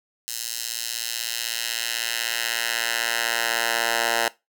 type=tone with high-pass filter sweep; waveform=10% pulse; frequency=116.1 Hz; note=A#2; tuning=7 cents flat; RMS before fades=-26 dBFS; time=0.28-4.28 s; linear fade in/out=0 ms; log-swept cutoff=5600 to 880 Hz; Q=0.9; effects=noise-tail reverb RT60 0.2 s tail -19 dB re dry